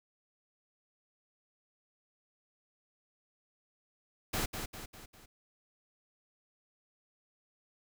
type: noise with echo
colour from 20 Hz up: pink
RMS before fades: -33 dBFS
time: 4.33-4.46 s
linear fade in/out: 10 ms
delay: 200 ms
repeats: 4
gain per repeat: -6 dB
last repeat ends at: 5.26 s
effects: none